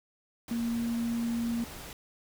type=tone in noise; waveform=sine; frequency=233.3 Hz; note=A#3; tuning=2 cents sharp; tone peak=-28 dBFS; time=0.51-1.64 s; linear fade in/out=2 ms; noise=pink; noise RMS=-44 dBFS; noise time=0.48-1.93 s; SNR=+13 dB; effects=none